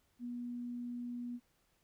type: tone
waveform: sine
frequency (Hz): 242.2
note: B3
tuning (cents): -34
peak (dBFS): -39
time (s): 0.19-1.4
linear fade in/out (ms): 50
effects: pink hiss -75 dBFS RMS until 1.83 s